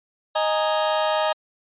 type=chord; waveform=sawtooth; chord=D# suspended fourth; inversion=none; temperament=just; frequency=622.3 / 829.7 / 933.4 Hz; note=D#5 / G#5 / A#5; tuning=0 / -2 / +2 cents; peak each=-17 / -22 / -22 dBFS; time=0.35-1.33 s; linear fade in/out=10 ms; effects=resampled to 8000 Hz